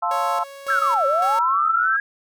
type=chord; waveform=sine; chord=F major seventh; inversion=none; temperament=equal; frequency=698.5 / 880 / 1046.5 / 1318.5 Hz; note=F5 / A5 / C6 / E6; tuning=0 / 0 / 0 / 0 cents; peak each=-25 dBFS; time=0.02-0.44 s; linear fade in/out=10 ms
type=tone with tremolo; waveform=sawtooth; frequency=554.4 Hz; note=C#5; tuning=in tune; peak=-24 dBFS; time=0.11-1.39 s; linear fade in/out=2 ms; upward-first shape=square; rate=1.8 Hz; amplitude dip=65%
type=tone; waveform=sine; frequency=1332 Hz; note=E6; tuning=18 cents sharp; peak=-19 dBFS; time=0.68-1.97 s; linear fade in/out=10 ms
type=linear two-way sweep; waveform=sine; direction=down then up; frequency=1661.2 to 531 to 1661.2 Hz; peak=-19 dBFS; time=0.7-2 s; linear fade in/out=2 ms; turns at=1.06 s
effects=none